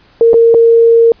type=tone with dropouts; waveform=sine; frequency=461 Hz; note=A#4; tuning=19 cents flat; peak=-3 dBFS; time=0.21-1.12 s; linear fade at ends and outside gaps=1 ms; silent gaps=0.333-0.341 / 0.542-0.546 s; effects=pink hiss -47 dBFS RMS until 1.2 s + resampled to 11025 Hz